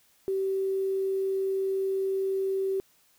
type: tone with quantisation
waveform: sine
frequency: 385.5 Hz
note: G4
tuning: 29 cents flat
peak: -25 dBFS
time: 0.28-2.8 s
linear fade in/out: 0 ms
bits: 9
effects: white hiss -64 dBFS RMS until 3.18 s